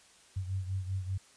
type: beating tone pair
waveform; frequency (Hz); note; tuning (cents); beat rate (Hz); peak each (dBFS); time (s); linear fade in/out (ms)
sine; 94 / 99.1; F#2 / G2; +28 / +19; 5.1; -33 / -39; 0.36-1.18; 10
effects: white hiss -60 dBFS RMS until 1.36 s + resampled to 22050 Hz